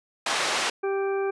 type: band-pass noise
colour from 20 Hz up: pink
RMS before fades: -26 dBFS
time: 0.26-0.7 s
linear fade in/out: 5 ms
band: 640 to 6300 Hz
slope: 12 dB/octave
type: harmonic tone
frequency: 392 Hz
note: G4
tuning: in tune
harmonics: 1 / 2 / 3 / 4 / 6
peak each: -24 / -34 / -38 / -38 / -42 dBFS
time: 0.83-1.31 s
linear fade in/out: 10 ms
effects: resampled to 24000 Hz